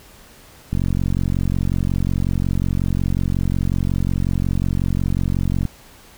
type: click train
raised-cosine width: 5 ms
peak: -8 dBFS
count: 225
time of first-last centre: 0.73-5.653 s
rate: 45.5 Hz
effects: pink hiss -46 dBFS RMS until 6.17 s